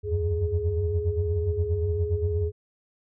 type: tone cluster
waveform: sine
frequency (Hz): 78.5 / 88 / 95.6 / 417.8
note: D#2 / F2 / G2 / G#4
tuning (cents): +16 / +14 / -43 / +10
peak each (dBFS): -29 / -26 / -30 / -28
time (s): 0.03-2.52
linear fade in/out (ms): 50
effects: tanh soft clip ceiling -13 dBFS